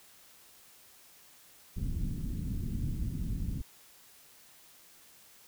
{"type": "low-pass noise", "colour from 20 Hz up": "pink", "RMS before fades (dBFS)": -34, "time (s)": [1.76, 3.62], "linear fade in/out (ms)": 10, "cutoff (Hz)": 230, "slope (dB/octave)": 24, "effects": ["white hiss -58 dBFS RMS until 5.47 s"]}